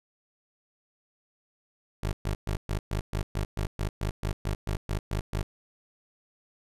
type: tone bursts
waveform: 20% pulse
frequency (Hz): 50.9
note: G#1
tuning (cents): -34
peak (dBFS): -22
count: 16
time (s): 2.03-5.43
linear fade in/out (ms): 5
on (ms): 100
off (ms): 120
effects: resampled to 32000 Hz